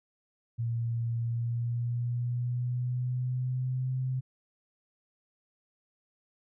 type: tone with pitch glide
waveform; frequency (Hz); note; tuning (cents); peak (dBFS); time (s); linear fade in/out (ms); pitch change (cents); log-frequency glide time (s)
sine; 116.54 to 129.31; A#2 to C3; 0 to -20; -28; 0.58-4.21; 20; +180; 1.2-3.93
effects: none